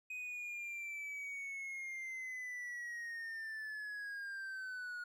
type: linear sweep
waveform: triangle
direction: down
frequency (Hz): 2510 to 1441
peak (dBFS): -40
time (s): 0.1-5.04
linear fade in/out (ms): 5
effects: none